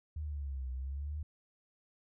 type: linear two-way sweep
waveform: sine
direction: down then up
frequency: 77.78 to 63 to 77.3 Hz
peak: -36 dBFS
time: 0.16-1.23 s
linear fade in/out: 5 ms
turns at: 0.71 s
effects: none